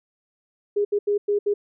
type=tone bursts at uneven times; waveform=sine; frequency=410.2 Hz; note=G#4; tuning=21 cents flat; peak=-18 dBFS; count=5; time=0.76-0.85 / 0.92-0.99 / 1.07-1.18 / 1.28-1.39 / 1.46-1.54 s; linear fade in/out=10 ms; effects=none